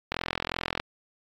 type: click train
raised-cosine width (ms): 0.3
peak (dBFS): -11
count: 30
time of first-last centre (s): 0.12-0.799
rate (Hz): 42.7
effects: AAC 64 kbps